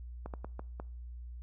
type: slowing click train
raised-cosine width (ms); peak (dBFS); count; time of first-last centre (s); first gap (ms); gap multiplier
1; -27; 5; 0.26-0.799; 78; 1.38
effects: noise-tail reverb RT60 0.5 s tail -23 dB re dry + added 60 Hz sine -42 dBFS peak until 1.42 s